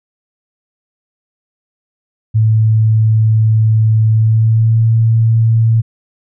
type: tone with pitch glide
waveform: sine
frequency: 110 to 113.16 Hz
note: A2 to A2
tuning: 0 to +49 cents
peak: -7 dBFS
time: 2.34-5.82 s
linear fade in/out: 20 ms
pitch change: +49 cents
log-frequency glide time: 4.1-4.87 s
effects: none